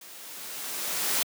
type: noise with level ramp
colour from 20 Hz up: white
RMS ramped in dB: -47 to -25 dBFS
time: 0.01-1.23 s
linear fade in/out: 5 ms
effects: high-pass 200 Hz 12 dB/octave